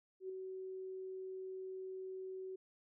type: tone with ADSR envelope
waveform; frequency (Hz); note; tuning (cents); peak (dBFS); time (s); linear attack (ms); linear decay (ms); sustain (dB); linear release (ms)
sine; 376.7; F#4; +31; -39; 0.2-2.56; 94; 5; -4; 8
effects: none